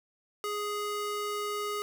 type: ring-modulated tone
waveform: square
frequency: 830.6 Hz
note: G#5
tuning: in tune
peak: -29 dBFS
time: 0.44-1.82 s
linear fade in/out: 0 ms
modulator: 416 Hz
effects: none